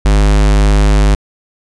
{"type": "tone", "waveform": "square", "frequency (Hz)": 51, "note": "G#1", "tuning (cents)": -31, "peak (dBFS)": -7, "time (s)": [0.05, 1.15], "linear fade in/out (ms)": 5, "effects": ["resampled to 22050 Hz"]}